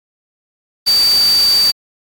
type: tone in noise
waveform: sine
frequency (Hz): 4626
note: D8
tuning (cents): -27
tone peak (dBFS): -9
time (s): 0.86-1.72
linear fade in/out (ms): 20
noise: white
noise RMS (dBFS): -22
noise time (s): 0.86-1.72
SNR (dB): +10
effects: AAC 64 kbps